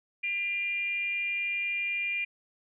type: tone with frequency modulation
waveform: sine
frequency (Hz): 2396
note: D7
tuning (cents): +34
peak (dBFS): -28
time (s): 0.23-2.25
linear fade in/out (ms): 10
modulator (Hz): 394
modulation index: 0.44
effects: none